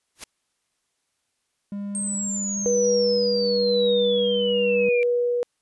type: noise with exponential growth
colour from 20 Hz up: white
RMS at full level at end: -29 dBFS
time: 0.15-0.24 s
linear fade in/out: 5 ms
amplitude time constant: 18 ms
type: tone with pitch glide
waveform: triangle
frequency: 201.8 to 198.33 Hz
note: G#3 to G3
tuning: -49 to +20 cents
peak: -26 dBFS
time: 1.72-4.89 s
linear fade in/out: 2 ms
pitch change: -31 cents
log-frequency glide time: 2.01-4.67 s
type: exponential sweep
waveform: sine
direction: down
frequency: 8530 to 2349 Hz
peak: -26 dBFS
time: 1.95-5.03 s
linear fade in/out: 0 ms
type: tone with tremolo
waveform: sine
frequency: 484.4 Hz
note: B4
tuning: 34 cents flat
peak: -17 dBFS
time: 2.66-5.43 s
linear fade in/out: 0 ms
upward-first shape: triangle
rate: 1 Hz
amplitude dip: 35%
effects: white hiss -74 dBFS RMS until 5.61 s + resampled to 24000 Hz